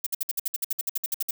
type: noise bursts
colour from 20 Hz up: violet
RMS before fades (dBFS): -26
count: 16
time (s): 0.04-1.31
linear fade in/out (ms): 5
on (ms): 25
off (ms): 58
effects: none